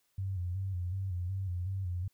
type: tone with vibrato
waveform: sine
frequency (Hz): 92.5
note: F#2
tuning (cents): 0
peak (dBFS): -32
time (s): 0.18-2.08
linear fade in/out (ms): 5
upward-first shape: square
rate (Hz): 2.7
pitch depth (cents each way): 70
effects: white hiss -75 dBFS RMS until 2.13 s